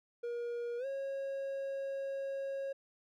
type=tone with pitch glide; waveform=triangle; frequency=475.5 to 546.2 Hz; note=A#4 to C#5; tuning=+34 to -26 cents; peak=-34 dBFS; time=0.23-2.73 s; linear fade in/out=10 ms; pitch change=+240 cents; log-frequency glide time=0.78-0.86 s; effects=none